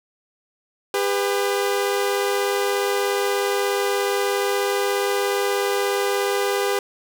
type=tone pair together; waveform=sawtooth; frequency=401.7 / 498.5 Hz; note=G4 / B4; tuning=+42 / +16 cents; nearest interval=major third; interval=374 cents; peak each=-17 / -21 dBFS; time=0.94-6.79 s; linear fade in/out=2 ms; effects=none